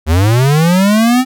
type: linear sweep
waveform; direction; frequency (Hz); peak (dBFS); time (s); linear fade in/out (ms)
square; up; 73.42 to 261.6; -8; 0.06-1.25; 50
effects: none